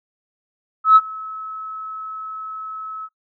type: tone with ADSR envelope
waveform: sine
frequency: 1294 Hz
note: E6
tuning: 32 cents flat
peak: -4 dBFS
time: 0.84-3.09 s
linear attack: 120 ms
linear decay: 42 ms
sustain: -24 dB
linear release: 48 ms
effects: noise-tail reverb RT60 0.1 s tail -18 dB re dry + tanh soft clip ceiling 0 dBFS